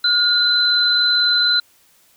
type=tone pair together; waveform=sine; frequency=1428 / 4039 Hz; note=F6 / B7; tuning=+38 / +38 cents; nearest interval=octave + tritone; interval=1800 cents; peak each=-19 / -14 dBFS; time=0.04-1.6 s; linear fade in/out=5 ms; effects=white hiss -55 dBFS RMS until 2.16 s